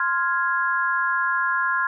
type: chord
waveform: sine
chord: F minor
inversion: second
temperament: equal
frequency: 1046.5 / 1396.9 / 1661.2 Hz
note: C6 / F6 / Ab6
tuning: 0 / 0 / 0 cents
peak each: -24 dBFS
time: 0-1.87 s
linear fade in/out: 2 ms
effects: none